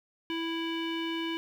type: tone with low-pass filter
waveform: square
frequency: 329.6 Hz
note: E4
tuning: in tune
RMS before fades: -33 dBFS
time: 0.3-1.37 s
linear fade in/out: 0 ms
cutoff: 2900 Hz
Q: 4.7
effects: 10-bit